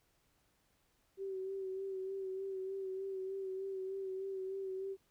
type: tone with vibrato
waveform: sine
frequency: 383.4 Hz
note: G4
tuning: 38 cents flat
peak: -38 dBFS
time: 1.17-4.97 s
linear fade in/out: 50 ms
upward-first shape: sine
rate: 3.3 Hz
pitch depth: 31 cents each way
effects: pink hiss -75 dBFS RMS until 5.1 s